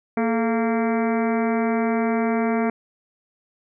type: harmonic tone with a mistuned harmonic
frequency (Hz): 230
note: A#3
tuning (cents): -23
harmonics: 1 / 2 / 3 / 4 / 5 / 6 / 7 / 8 / 9 / 10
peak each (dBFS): -21 / -25 / -27 / -33 / -35 / -35 / -38 / -40 / -37 / -38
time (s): 0.17-2.7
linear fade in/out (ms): 2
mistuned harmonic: 2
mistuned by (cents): -87
effects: none